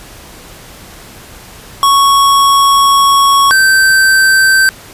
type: tone pair in turn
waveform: square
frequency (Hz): 1108.7 / 1553.1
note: C#6 / G6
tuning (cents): 0 / -17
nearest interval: tritone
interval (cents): 583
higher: second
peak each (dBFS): -6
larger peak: neither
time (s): 1.83-3.51 / 3.51-4.69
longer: first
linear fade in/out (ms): 0
effects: pink hiss -34 dBFS RMS until 4.93 s + resampled to 32000 Hz